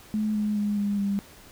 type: tone with pitch steps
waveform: sine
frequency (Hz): 214.1 / 210.4 / 206.8 / 203.3 / 199.76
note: A3 / G#3 / G#3 / G#3 / G3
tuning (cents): -47 / +23 / -7 / -37 / +33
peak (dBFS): -23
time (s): 0.14-1.19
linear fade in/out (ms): 0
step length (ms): 210
effects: pink hiss -50 dBFS RMS until 1.51 s